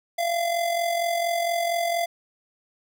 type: tone with amplitude modulation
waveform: square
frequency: 684 Hz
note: F5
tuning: 36 cents flat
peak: -21 dBFS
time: 0.18-2.06 s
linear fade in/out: 10 ms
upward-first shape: sine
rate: 44.3 Hz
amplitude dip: 50%
effects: none